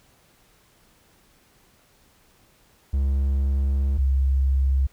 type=tone pair in turn; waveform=triangle / sine; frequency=68.3 / 67.09 Hz; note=C#2 / C2; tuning=-25 / +44 cents; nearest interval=unison; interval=31 cents; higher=first; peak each=-17 dBFS; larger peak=neither; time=2.93-3.98 / 3.98-4.87 s; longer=first; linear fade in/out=10 ms; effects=pink hiss -59 dBFS RMS until 4.92 s